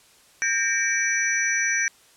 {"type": "tone cluster", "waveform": "sine", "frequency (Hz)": [1595, 1840, 2309, 5900], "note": ["G6", "A#6", "D7", "F#8"], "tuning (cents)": [30, -23, -30, -6], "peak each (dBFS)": -26, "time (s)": [0.42, 1.88], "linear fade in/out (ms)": 0, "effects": ["white hiss -55 dBFS RMS until 2.16 s", "low-pass 10000 Hz 12 dB/octave"]}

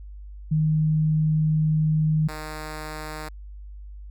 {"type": "tone pair in turn", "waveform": ["sine", "5% pulse"], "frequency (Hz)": [155.56, 154.31], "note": ["D#3", "D#3"], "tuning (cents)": [0, -14], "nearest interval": "unison", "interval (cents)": 14, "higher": "first", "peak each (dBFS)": [-18, -22], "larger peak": "first", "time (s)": [[0.51, 2.28], [2.28, 3.29]], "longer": "first", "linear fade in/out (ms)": 10, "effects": ["added 50 Hz sine -37 dBFS peak until 4.1 s"]}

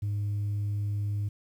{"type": "tone", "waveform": "sine", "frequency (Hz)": 102.7, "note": "G#2", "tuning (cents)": -19, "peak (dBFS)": -25, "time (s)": [0.02, 1.29], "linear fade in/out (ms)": 10, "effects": ["tanh soft clip ceiling -26 dBFS", "10-bit"]}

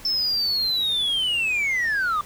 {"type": "linear sweep", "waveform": "sine", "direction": "down", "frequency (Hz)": [5320, 1166], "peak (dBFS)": -18, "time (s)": [0.05, 2.21], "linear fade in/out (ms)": 2, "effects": ["tanh soft clip ceiling -19 dBFS", "pink hiss -44 dBFS RMS until 2.25 s"]}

